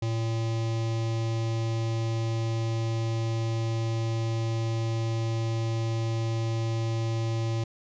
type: tone with notch filter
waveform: square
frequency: 113.6 Hz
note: A#2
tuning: 44 cents flat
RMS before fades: -28 dBFS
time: 0.02-7.64 s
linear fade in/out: 5 ms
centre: 1500 Hz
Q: 1.6
effects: resampled to 16000 Hz